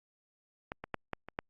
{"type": "clicks", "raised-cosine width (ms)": 0.5, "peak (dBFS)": [-22, -25, -18, -19, -29, -18], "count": 6, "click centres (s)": [0.719, 0.84, 0.943, 1.133, 1.286, 1.389], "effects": ["Opus 48 kbps"]}